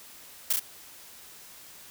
blue noise with echo, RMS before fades -24 dBFS, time 0.5-0.53 s, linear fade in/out 5 ms, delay 33 ms, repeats 2, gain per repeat -2 dB, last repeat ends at 0.596 s, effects white hiss -49 dBFS RMS until 1.9 s

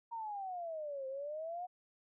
sine exponential two-way sweep, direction down then up, 942 to 523.3 to 734 Hz, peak -39 dBFS, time 0.11-1.67 s, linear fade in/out 20 ms, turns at 1.07 s, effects none

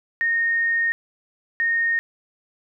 sine tone bursts at uneven times, 1847 Hz, A#6, 16 cents flat, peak -18 dBFS, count 2, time 0.21-0.92 / 1.6-1.99 s, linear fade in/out 0 ms, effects none

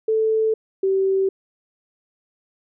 sine tone pair in turn, 440 / 385.2 Hz, A4 / G4, 0 / -30 cents, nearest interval major second, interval 230 cents, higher first, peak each -16 dBFS, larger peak neither, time 0.08-0.54 / 0.83-1.29 s, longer neither, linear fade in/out 5 ms, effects none

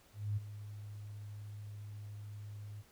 sine tone with ADSR envelope, 103.83 Hz, G#2, in tune, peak -31 dBFS, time 0.13-2.83 s, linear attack 240 ms, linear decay 19 ms, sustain -13 dB, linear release 30 ms, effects pink hiss -65 dBFS RMS until 2.91 s

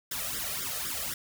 white noise with flanger, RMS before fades -34 dBFS, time 0.11-1.14 s, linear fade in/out 5 ms, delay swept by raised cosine 0.56 to 1.66 ms, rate 3.9 Hz, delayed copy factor +0.95, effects none

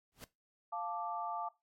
pink noise with exponential growth, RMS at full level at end -44 dBFS, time 0.12-0.24 s, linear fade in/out 0 ms, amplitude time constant 24 ms
sine chord, D minor, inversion first, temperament equal, 698.5 / 880 / 1174.7 Hz, F5 / A5 / D6, 0 / 0 / 0 cents, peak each -41 / -40 / -41 dBFS, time 0.72-1.49 s, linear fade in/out 10 ms
effects noise-tail reverb RT60 0.2 s tail -18 dB re dry + MP3 64 kbps

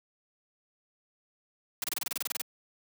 white noise bursts, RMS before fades -32 dBFS, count 13, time 1.82-2.416 s, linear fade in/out 2 ms, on 20 ms, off 28 ms, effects high-pass 150 Hz 12 dB/octave

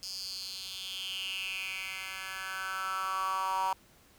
10% pulse tone with high-pass filter sweep, 189.7 Hz, F#3, 43 cents sharp, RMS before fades -36 dBFS, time 0.03-3.73 s, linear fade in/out 0 ms, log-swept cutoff 5100 to 910 Hz, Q 6, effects pink hiss -61 dBFS RMS until 4.18 s

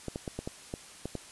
clicks, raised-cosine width 2 ms, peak -21 dBFS, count 8, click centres 0.083 / 0.159 / 0.278 / 0.39 / 0.475 / 0.739 / 1.056 / 1.153 s, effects white hiss -50 dBFS RMS until 1.31 s + resampled to 24000 Hz

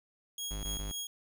20% pulse tone with tremolo, 3300 Hz, G#7, 12 cents flat, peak -30 dBFS, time 0.38-1.07 s, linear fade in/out 2 ms, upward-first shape sine, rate 3.7 Hz, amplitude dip 70%
45% pulse tone bursts, 50.8 Hz, G#1, 38 cents flat, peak -36 dBFS, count 3, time 0.51-0.912 s, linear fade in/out 0 ms, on 120 ms, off 21 ms
effects none

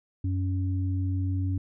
sine tone pair together, 93.4 / 279.9 Hz, F#2 / C#4, +17 / +17 cents, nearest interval octave + perfect fifth, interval 1900 cents, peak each -25 / -34 dBFS, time 0.24-1.58 s, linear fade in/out 5 ms, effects none

